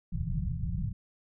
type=low-pass noise; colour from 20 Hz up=white; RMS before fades=-32 dBFS; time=0.12-0.93 s; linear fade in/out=10 ms; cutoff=180 Hz; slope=96 dB/octave; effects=none